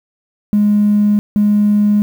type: tone pair in turn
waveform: triangle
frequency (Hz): 207.7 / 207.7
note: G#3 / G#3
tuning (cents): 0 / 0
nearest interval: unison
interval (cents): 0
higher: neither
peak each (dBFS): -5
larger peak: neither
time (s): 0.53-1.19 / 1.36-2.02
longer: neither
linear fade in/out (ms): 0
effects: tanh soft clip ceiling -6 dBFS + 7-bit